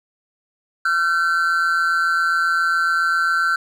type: tone pair together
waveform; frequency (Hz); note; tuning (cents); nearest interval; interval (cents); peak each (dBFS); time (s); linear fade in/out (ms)
triangle; 1365.7 / 1533; F6 / G6; -39 / -39; major second; 200; -17; 0.85-3.56; 5
effects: none